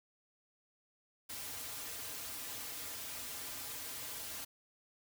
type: noise with comb filter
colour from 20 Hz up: white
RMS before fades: -44 dBFS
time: 1.29-4.45 s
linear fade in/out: 10 ms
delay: 5.4 ms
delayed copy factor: -0.9
effects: none